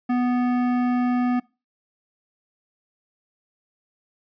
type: tone with hard clipping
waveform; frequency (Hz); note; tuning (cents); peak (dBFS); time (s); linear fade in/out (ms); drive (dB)
sine; 246.9; B3; 0; -21; 0.09-1.4; 10; 14
effects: noise-tail reverb RT60 0.3 s tail -24 dB re dry + resampled to 11025 Hz